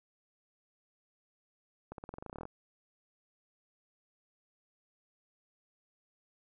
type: accelerating click train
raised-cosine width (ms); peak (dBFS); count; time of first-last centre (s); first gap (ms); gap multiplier
1; -29; 15; 1.92-2.454; 62; 0.92
effects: none